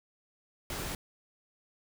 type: noise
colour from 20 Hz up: pink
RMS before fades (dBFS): -37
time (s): 0.7-0.95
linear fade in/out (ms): 2
effects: none